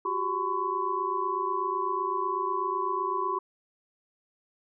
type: tone cluster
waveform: sine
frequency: 363.5 / 391.5 / 1014 / 1111 Hz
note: F#4 / G4 / B5 / C#6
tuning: -31 / -2 / +45 / +4 cents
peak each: -35 / -35 / -29 / -32 dBFS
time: 0.05-3.39 s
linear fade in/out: 5 ms
effects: none